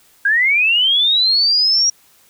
sine linear sweep, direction up, 1582 to 5700 Hz, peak -11 dBFS, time 0.25-1.9 s, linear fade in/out 5 ms, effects white hiss -52 dBFS RMS until 2.29 s

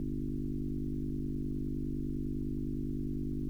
sine tone with frequency modulation, 140 Hz, C#3, 18 cents sharp, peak -32 dBFS, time 0-3.49 s, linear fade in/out 0 ms, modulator 49.8 Hz, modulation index 3.6, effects 11-bit

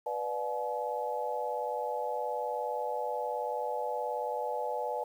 sine chord, B diminished seventh, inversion none, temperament just, 493.9 / 592.7 / 711.2 / 853.4 Hz, B4 / D5 / F5 / Ab5, 0 / +16 / +31 / +47 cents, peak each -36 / -37 / -40 / -35 dBFS, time 0.06-5.04 s, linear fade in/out 5 ms, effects 10-bit

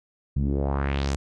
sawtooth tone with low-pass filter sweep, 69.3 Hz, C#2, in tune, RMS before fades -25 dBFS, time 0.36-1.16 s, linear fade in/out 5 ms, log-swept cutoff 150 to 8300 Hz, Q 2.4, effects none

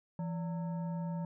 sine tone with frequency modulation, 168.9 Hz, E3, 42 cents sharp, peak -34 dBFS, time 0.19-1.25 s, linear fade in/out 2 ms, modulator 745 Hz, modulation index 0.45, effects none

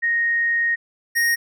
sine / square tone pair in turn, 1864.7 / 1864.7 Hz, A#6 / A#6, 0 / 0 cents, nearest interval unison, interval 0 cents, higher neither, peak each -17 dBFS, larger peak neither, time 0.02-0.76 / 1.15-1.36 s, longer first, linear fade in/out 20 ms, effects none

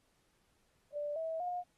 sine tone with pitch steps, 587.3 / 647.9 / 714.7 Hz, D5 / E5 / F5, 0 / -30 / +40 cents, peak -35 dBFS, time 0.92-1.64 s, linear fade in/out 50 ms, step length 240 ms, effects pink hiss -75 dBFS RMS until 1.77 s + AAC 32 kbps

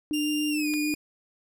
sine tone with vibrato, 300.6 Hz, D4, 40 cents sharp, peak -25 dBFS, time 0.11-0.94 s, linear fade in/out 0 ms, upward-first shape square, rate 6.8 Hz, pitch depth 8 cents each way
sawtooth tone with pitch glide, 2794 to 2446 Hz, F7 to D#7, 0 to -30 cents, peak -27 dBFS, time 0.13-0.95 s, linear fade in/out 10 ms, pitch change -230 cents, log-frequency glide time 0.5-0.68 s
clicks, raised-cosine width 0.2 ms, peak -24 dBFS, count 2, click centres 0.737 / 0.74 s
effects none

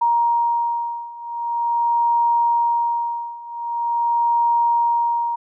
sine beating tone pair, 940 / 940.44 Hz, A#5 / A#5, +14 / +15 cents, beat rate 0.44 Hz, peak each -21 / -19 dBFS, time 0.01-5.36 s, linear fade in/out 10 ms, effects none

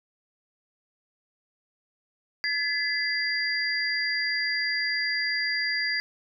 sine tone cluster, 1710 / 2022 / 4765 Hz, A6 / B6 / D8, -50 / +40 / +24 cents, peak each -29 dBFS, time 2.44-6 s, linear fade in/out 0 ms, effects none

